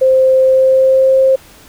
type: tone with pitch glide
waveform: sine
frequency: 523.3 to 530 Hz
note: C5 to C5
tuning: 0 to +22 cents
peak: -6 dBFS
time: 0.01-1.36 s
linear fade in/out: 10 ms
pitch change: +22 cents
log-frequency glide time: 0.41-1.18 s
effects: pink hiss -41 dBFS RMS until 1.68 s